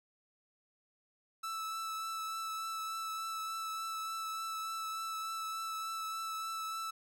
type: tone with vibrato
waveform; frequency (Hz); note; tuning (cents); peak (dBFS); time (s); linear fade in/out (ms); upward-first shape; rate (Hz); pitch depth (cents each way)
45% pulse; 1316; E6; -3; -37; 1.43-6.91; 10; triangle; 3.4; 15
effects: none